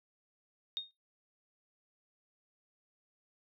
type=tone with exponential decay; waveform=sine; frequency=3700 Hz; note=A#7; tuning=14 cents flat; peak=-30 dBFS; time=0.77-0.91 s; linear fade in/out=0 ms; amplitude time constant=30 ms; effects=noise-tail reverb RT60 0.2 s tail -22 dB re dry